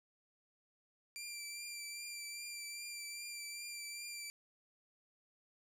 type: tone with vibrato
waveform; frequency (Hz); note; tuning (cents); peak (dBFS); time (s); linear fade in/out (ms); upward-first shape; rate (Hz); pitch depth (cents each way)
15% pulse; 2359; D7; +7; -37; 1.16-4.3; 0; triangle; 2.5; 29
effects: none